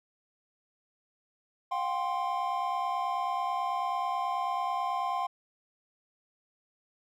triangle chord, F suspended second, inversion none, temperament equal with one note detuned, 714.8 / 784 / 1046.5 Hz, F5 / G5 / C6, +40 / 0 / 0 cents, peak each -32 / -32 / -30 dBFS, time 1.71-5.27 s, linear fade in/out 10 ms, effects none

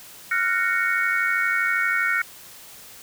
sine chord, Gb major seventh, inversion third, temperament just, 1387.5 / 1480 / 1850 / 2220 Hz, F6 / Gb6 / Bb6 / Db7, -12 / 0 / -14 / +2 cents, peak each -25 dBFS, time 0.31-2.22 s, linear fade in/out 5 ms, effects white hiss -44 dBFS RMS until 3.02 s

